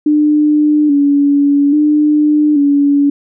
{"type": "tone with vibrato", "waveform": "sine", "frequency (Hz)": 292.1, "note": "D4", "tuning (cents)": -9, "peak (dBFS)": -7, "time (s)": [0.06, 3.1], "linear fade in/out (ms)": 5, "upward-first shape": "square", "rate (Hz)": 0.6, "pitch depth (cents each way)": 45, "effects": []}